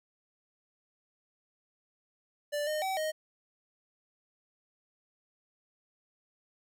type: tone with pitch steps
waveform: square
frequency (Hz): 587 / 612 / 764 / 623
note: D5 / D#5 / G5 / D#5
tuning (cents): -1 / -29 / -45 / +2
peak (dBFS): -31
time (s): 2.52-3.12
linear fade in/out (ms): 20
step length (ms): 150
effects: none